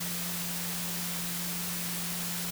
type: tone in noise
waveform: sine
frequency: 174.61 Hz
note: F3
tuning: in tune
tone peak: -38 dBFS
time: 0-2.51 s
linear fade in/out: 10 ms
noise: white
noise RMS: -35 dBFS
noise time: 0-2.51 s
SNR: -6 dB
effects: none